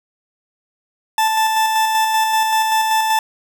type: tone with tremolo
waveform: 40% pulse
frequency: 880 Hz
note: A5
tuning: in tune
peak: -12 dBFS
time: 1.18-3.19 s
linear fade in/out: 2 ms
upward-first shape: square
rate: 5.2 Hz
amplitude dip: 30%
effects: none